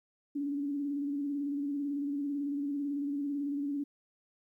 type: tone with vibrato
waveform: sine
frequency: 284.7 Hz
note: C#4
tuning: 46 cents sharp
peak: -31 dBFS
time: 0.35-3.84 s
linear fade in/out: 10 ms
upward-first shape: square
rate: 18 Hz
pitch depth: 35 cents each way
effects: 12-bit